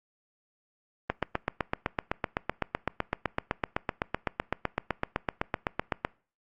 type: click train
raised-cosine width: 0.5 ms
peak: -11 dBFS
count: 40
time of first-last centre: 1.1-6.049 s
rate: 7.88 Hz
effects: noise-tail reverb RT60 0.4 s tail -24 dB re dry + Opus 24 kbps